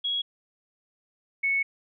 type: tone pair in turn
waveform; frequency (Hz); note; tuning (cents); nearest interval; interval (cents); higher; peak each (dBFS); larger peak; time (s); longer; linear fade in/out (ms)
sine; 3322 / 2209; G#7 / C#7; 0 / -7; perfect fifth; 707; first; -25 / -22; second; 0.04-0.22 / 1.43-1.63; second; 10
effects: none